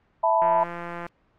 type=chord; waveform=sine; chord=E suspended fourth; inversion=none; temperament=equal; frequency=659.3 / 880 / 987.8 Hz; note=E5 / A5 / B5; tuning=0 / 0 / 0 cents; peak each=-22 dBFS; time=0.23-0.64 s; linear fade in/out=10 ms
type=click train; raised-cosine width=0.5 ms; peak=-19 dBFS; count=112; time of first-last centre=0.42-1.065 s; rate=172 Hz
type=noise; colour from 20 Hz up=violet; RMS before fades=-36 dBFS; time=0.59-1.09 s; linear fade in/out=5 ms
effects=pink hiss -64 dBFS RMS until 1.38 s + low-pass 2000 Hz 12 dB/octave